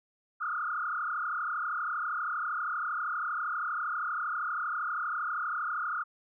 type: tone with frequency modulation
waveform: sine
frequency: 1324 Hz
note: E6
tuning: 7 cents sharp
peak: -30 dBFS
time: 0.4-6.04 s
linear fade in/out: 20 ms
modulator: 32.6 Hz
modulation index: 3.9
effects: none